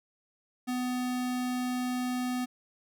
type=tone; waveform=square; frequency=250 Hz; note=B3; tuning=21 cents sharp; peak=-30 dBFS; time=0.67-2.46 s; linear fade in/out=20 ms; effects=none